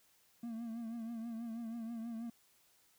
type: tone with vibrato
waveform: triangle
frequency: 229.6 Hz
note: A#3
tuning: 26 cents flat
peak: -38 dBFS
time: 0.43-2.3 s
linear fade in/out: 5 ms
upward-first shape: triangle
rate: 6.2 Hz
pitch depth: 70 cents each way
effects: white hiss -70 dBFS RMS until 2.98 s